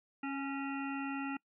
harmonic tone with a mistuned harmonic, 274.9 Hz, C#4, 14 cents flat, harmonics 1 / 3 / 5 / 7 / 9 / 10, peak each -37 / -44 / -44 / -49 / -49 / -48 dBFS, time 0.23-1.37 s, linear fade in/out 5 ms, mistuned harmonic 3, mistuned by +20 cents, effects noise-tail reverb RT60 0.1 s tail -25 dB re dry

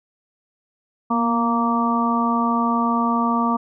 harmonic tone with a mistuned harmonic, 232.5 Hz, A#3, 4 cents flat, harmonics 1 / 2 / 3 / 4 / 5, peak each -20 / -32 / -27 / -24 / -22 dBFS, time 1.1-3.57 s, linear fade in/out 10 ms, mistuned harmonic 1, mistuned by +27 cents, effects none

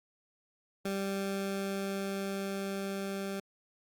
20% pulse tone with level ramp, 196 Hz, G3, in tune, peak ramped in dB -27 to -30 dBFS, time 0.85-3.4 s, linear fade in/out 5 ms, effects Opus 48 kbps

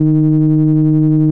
triangle ring-modulated tone, 78.9 Hz, D#2, 25 cents sharp, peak -3 dBFS, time 0-1.31 s, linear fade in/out 10 ms, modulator 231 Hz, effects none

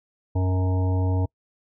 harmonic tone with a mistuned harmonic, 92.8 Hz, F#2, 6 cents sharp, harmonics 1 / 3 / 5 / 7 / 9 / 10, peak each -20 / -30 / -34 / -37 / -39 / -40 dBFS, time 0.35-1.26 s, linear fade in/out 10 ms, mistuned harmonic 7, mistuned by -16 cents, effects noise-tail reverb RT60 0.1 s tail -26 dB re dry

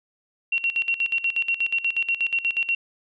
sine tone with tremolo, 2739 Hz, F7, 34 cents flat, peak -19 dBFS, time 0.52-2.75 s, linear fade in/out 5 ms, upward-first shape square, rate 8.3 Hz, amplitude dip 80%, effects none

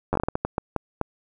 slowing click train, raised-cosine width 1 ms, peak -9 dBFS, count 12, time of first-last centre 0.13-1.013 s, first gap 10 ms, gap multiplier 1.38, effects none

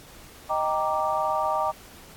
sine chord, Eb major seventh, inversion none, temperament equal, 622.3 / 784 / 932.3 / 1174.7 Hz, Eb5 / G5 / Bb5 / D6, 0 / 0 / 0 / 0 cents, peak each -28 dBFS, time 0.49-1.72 s, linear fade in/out 20 ms, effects pink hiss -48 dBFS RMS until 2.16 s + AAC 64 kbps

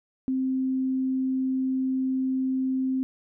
sine tone, 261.6 Hz, C4, in tune, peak -23 dBFS, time 0.28-3.03 s, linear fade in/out 0 ms, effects none

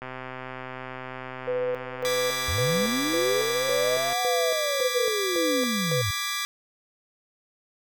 click train, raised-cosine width 0.5 ms, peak -21 dBFS, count 531, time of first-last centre 0.02-4.129 s, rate 129 Hz
sine tone with tremolo, 500 Hz, B4, 21 cents sharp, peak -24 dBFS, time 1.47-6.02 s, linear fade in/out 10 ms, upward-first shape square, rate 1.8 Hz, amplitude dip 80%
15% pulse chord, G# diminished, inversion second, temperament equal, 1174.7 / 1661.2 / 1975.5 Hz, D6 / G#6 / B6, 0 / 0 / 0 cents, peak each -24 / -27 / -26 dBFS, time 2.05-6.45 s, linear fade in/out 0 ms
sine linear two-way sweep, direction up then down, 70.7 to 743 to 88.5 Hz, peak -26 dBFS, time 2.48-6.11 s, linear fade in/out 5 ms, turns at 4.21 s
effects none

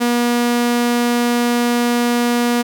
sawtooth tone, 240 Hz, B3, 49 cents flat, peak -10 dBFS, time 0-2.63 s, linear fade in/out 20 ms, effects none

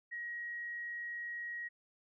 sine tone, 1896 Hz, A#6, 29 cents sharp, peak -39 dBFS, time 0.11-1.69 s, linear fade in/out 20 ms, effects none

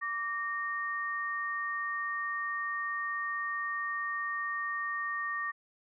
sine tone pair together, 1164 / 1847.7 Hz, D6 / A#6, -16 / -16 cents, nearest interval minor sixth, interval 800 cents, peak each -35 / -34 dBFS, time 0.01-5.52 s, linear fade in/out 20 ms, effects none

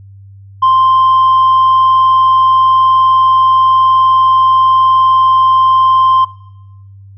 sine tone with tanh clipping, 1046.5 Hz, C6, in tune, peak -6 dBFS, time 0.62-6.25 s, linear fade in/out 10 ms, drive 1 dB, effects noise-tail reverb RT60 1.0 s tail -20 dB re dry + added 98 Hz sine -33 dBFS peak until 7.17 s

